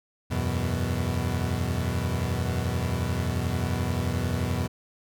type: chord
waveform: 30% pulse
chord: E suspended second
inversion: none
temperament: equal with one note detuned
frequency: 82.41 / 93.79 / 123.47 Hz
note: E2 / F#2 / B2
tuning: 0 / +24 / 0 cents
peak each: -27 dBFS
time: 0.3-4.68 s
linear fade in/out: 20 ms
effects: none